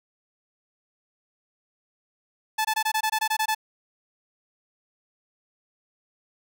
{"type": "tone bursts", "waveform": "sawtooth", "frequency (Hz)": 870, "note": "A5", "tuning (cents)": -20, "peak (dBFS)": -18, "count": 11, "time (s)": [2.58, 3.549], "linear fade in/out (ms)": 10, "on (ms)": 69, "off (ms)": 21, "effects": []}